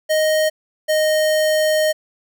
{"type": "tone pair in turn", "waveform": "square", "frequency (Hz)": [622.3, 619.6], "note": ["D#5", "D#5"], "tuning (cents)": [0, -7], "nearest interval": "unison", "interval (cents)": 7, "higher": "first", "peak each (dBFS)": -15, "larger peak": "neither", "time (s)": [[0.09, 0.5], [0.88, 1.93]], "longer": "second", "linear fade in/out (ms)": 20, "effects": []}